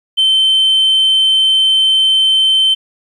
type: tone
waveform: sine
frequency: 3091 Hz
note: G7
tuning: 25 cents flat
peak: -6 dBFS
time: 0.17-2.75 s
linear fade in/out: 20 ms
effects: tanh soft clip ceiling -6 dBFS + 8-bit